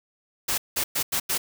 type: noise bursts at uneven times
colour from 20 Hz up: white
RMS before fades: -25 dBFS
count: 5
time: 0.48-0.58 / 0.76-0.84 / 0.95-1.03 / 1.12-1.2 / 1.29-1.38 s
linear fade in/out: 10 ms
effects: none